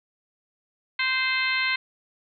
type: harmonic tone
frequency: 520 Hz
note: C5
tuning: 11 cents flat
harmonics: 2 / 3 / 4 / 5 / 6 / 7 / 8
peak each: -33 / -29 / -25 / -30 / -34 / -36 / -32 dBFS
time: 0.99-1.76 s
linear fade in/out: 5 ms
effects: none